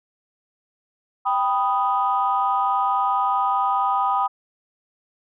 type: chord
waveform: sine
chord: G augmented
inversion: none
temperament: equal with one note detuned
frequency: 787.6 / 987.8 / 1244.5 Hz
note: G5 / B5 / D#6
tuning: +8 / 0 / 0 cents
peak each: -22 dBFS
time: 1.25-4.28 s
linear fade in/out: 20 ms
effects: tanh soft clip ceiling -9 dBFS